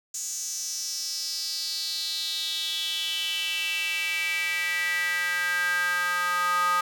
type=tone with high-pass filter sweep; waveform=square; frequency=177.7 Hz; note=F3; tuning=30 cents sharp; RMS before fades=-28 dBFS; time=0.14-6.81 s; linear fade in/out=5 ms; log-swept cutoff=6800 to 1200 Hz; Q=5.6; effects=none